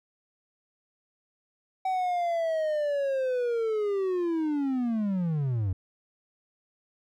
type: linear sweep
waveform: triangle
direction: down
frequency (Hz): 761 to 88.3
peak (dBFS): -23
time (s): 1.85-5.73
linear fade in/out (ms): 5
effects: none